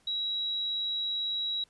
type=tone; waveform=sine; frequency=3874 Hz; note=B7; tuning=34 cents flat; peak=-29 dBFS; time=0.07-1.64 s; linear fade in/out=5 ms; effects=pink hiss -66 dBFS RMS until 1.69 s + resampled to 24000 Hz